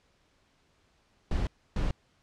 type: noise bursts at uneven times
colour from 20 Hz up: brown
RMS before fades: -28 dBFS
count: 2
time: 1.31-1.47 / 1.76-1.91 s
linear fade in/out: 2 ms
effects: pink hiss -68 dBFS RMS until 2.22 s + low-pass 6000 Hz 12 dB/octave